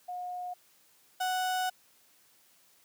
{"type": "tone pair in turn", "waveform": ["sine", "35% pulse"], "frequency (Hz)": [720, 740.2], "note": ["F#5", "F#5"], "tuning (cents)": [-47, 0], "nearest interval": "unison", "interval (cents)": 47, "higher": "second", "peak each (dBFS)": [-35, -27], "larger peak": "second", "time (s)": [[0.08, 0.54], [1.2, 1.7]], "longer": "second", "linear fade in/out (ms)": 10, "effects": ["white hiss -64 dBFS RMS until 2.84 s", "high-pass 100 Hz 12 dB/octave"]}